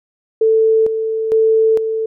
sine tone with tremolo, 443.2 Hz, A4, 13 cents sharp, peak -9 dBFS, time 0.41-2.06 s, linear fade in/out 5 ms, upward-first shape square, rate 1.1 Hz, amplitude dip 55%, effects none

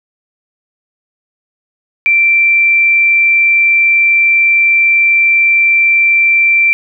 sine tone, 2349 Hz, D7, in tune, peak -6 dBFS, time 2.06-6.73 s, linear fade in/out 0 ms, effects none

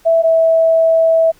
sine tone pair in turn, 659.3 / 652.9 Hz, E5 / E5, 0 / -17 cents, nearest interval unison, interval 17 cents, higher first, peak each -8 dBFS, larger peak neither, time 0.05-0.23 / 0.23-1.32 s, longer second, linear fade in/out 20 ms, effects pink hiss -50 dBFS RMS until 1.39 s

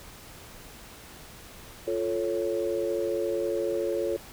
sine chord, F augmented, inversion none, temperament equal, 349.2 / 440 / 554.4 Hz, F4 / A4 / C#5, 0 / 0 / 0 cents, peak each -30 dBFS, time 1.87-4.17 s, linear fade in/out 10 ms, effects pink hiss -47 dBFS RMS until 4.32 s

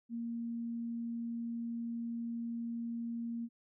sine tone, 233.1 Hz, A#3, in tune, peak -36 dBFS, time 0.09-3.49 s, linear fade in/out 50 ms, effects none

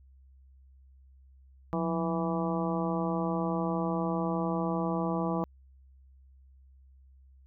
harmonic tone with a mistuned harmonic, 164.81 Hz, E3, in tune, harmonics 1 / 2 / 3 / 4 / 5 / 6 / 7, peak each -31 / -34 / -36 / -37 / -38 / -39 / -39 dBFS, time 1.73-5.44 s, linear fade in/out 0 ms, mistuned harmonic 1, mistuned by +120 cents, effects added 66 Hz sine -54 dBFS peak until 7.46 s

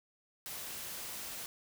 white noise, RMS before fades -43 dBFS, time 0.46-1.46 s, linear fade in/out 0 ms, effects none

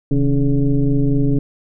sine tone with frequency modulation, 133.9 Hz, C3, 40 cents sharp, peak -12 dBFS, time 0.11-1.39 s, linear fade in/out 2 ms, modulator 146 Hz, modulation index 1.4, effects none

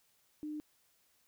sine tone, 302.3 Hz, D#4, 50 cents flat, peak -38 dBFS, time 0.43-0.6 s, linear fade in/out 0 ms, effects white hiss -72 dBFS RMS until 1.27 s

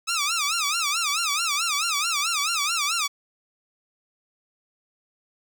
10% pulse tone with vibrato, 1257 Hz, D#6, 17 cents sharp, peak -14 dBFS, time 0.07-3.08 s, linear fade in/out 20 ms, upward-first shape sine, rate 4.6 Hz, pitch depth 180 cents each way, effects none

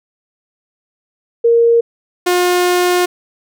sine / sawtooth tone pair in turn, 466.2 / 357.4 Hz, A#4 / F4, 0 / +40 cents, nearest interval perfect fourth, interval 460 cents, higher first, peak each -7 dBFS, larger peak neither, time 1.44-1.81 / 2.26-3.06 s, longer second, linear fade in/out 10 ms, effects none

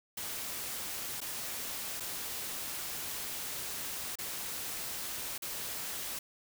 white noise with dropouts, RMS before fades -39 dBFS, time 0.17-6.19 s, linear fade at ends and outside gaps 5 ms, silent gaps 1.205-1.214 / 2-2.004 / 4.156-4.186 / 5.38-5.421 s, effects none

